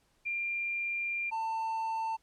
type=tone pair in turn; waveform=sine / triangle; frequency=2388 / 894.5 Hz; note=D7 / A5; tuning=+28 / +28 cents; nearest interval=octave + perfect fourth; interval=1700 cents; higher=first; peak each=-31 / -29 dBFS; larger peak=second; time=0.25-1.31 / 1.31-2.17 s; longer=first; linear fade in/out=20 ms; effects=pink hiss -71 dBFS RMS until 2.22 s + low-pass 11000 Hz 12 dB/octave